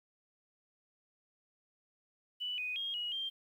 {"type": "tone with pitch steps", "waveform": "sine", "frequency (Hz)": [2967, 2491, 3248, 2903, 3175], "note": ["F#7", "D#7", "G#7", "F#7", "G7"], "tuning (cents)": [4, 1, -39, -34, 21], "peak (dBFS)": -35, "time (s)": [2.4, 3.3], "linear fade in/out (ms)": 20, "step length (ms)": 180, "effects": ["11-bit"]}